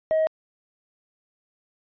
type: tone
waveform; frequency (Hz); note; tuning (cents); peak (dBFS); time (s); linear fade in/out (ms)
sine; 633; D#5; +30; -16; 0.11-0.27; 0
effects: tanh soft clip ceiling -17 dBFS + resampled to 11025 Hz